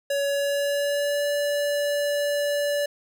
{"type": "tone with pitch glide", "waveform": "square", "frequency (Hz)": [563, 578.8], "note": ["C#5", "D5"], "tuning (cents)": [27, -25], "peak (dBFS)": -23, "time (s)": [0.1, 2.86], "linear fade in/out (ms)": 5, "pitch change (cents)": 48, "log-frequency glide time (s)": [0.25, 1.29], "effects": []}